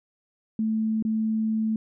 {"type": "tone with dropouts", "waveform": "sine", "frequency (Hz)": 219.7, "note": "A3", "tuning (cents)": -2, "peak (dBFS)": -22, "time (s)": [0.59, 1.76], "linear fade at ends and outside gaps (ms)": 2, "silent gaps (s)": [1.025, 1.05], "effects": []}